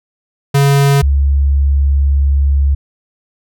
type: tone pair in turn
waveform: square / sine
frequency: 140 / 69.76 Hz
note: C#3 / C#2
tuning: +18 / +12 cents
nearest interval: octave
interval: 1206 cents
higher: first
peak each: -8 / -8 dBFS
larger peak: neither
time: 0.54-1.02 / 1.02-2.75 s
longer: second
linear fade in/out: 10 ms
effects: none